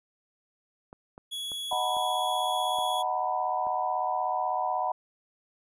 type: clicks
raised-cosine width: 1 ms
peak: -31 dBFS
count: 7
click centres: 0.929 / 1.179 / 1.518 / 1.728 / 1.968 / 2.787 / 3.669 s
type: tone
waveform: 45% pulse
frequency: 3363 Hz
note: G#7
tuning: 21 cents sharp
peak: -33 dBFS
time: 1.31-3.03 s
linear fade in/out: 20 ms
type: chord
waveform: sine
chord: B major seventh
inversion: first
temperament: equal with one note detuned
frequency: 622.3 / 740 / 911.6 / 987.8 Hz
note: D#5 / F#5 / A#5 / B5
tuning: 0 / 0 / -39 / 0 cents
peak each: -35 / -29 / -34 / -31 dBFS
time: 1.71-4.92 s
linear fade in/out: 5 ms
effects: resampled to 32000 Hz